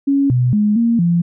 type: tone with pitch steps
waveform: sine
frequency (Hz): 278 / 124.4 / 209.3 / 232.5 / 171.5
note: C#4 / B2 / G#3 / A#3 / F3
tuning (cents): +5 / +13 / +14 / -4 / -31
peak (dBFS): -11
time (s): 0.07-1.22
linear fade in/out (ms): 10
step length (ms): 230
effects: none